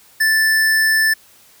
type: tone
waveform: square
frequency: 1760 Hz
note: A6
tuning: in tune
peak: -13 dBFS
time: 0.2-1.14 s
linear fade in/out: 10 ms
effects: white hiss -49 dBFS RMS until 1.6 s